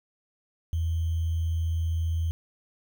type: tone with sample-and-hold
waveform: sine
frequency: 82.41 Hz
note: E2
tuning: in tune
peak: -24 dBFS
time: 0.73-2.31 s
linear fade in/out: 0 ms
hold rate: 3150 Hz
effects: none